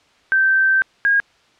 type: tone pair in turn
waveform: sine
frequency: 1556 / 1629.7 Hz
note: G6 / G#6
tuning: -13 / -33 cents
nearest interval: minor second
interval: 80 cents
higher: second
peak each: -12 dBFS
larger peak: neither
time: 0.32-0.82 / 1.05-1.2 s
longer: first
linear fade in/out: 0 ms
effects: white hiss -55 dBFS RMS until 1.59 s + low-pass 4000 Hz 12 dB/octave